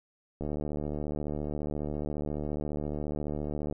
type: click train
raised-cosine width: 2 ms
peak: -21 dBFS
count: 248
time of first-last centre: 0.41-3.725 s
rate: 74.5 Hz
effects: none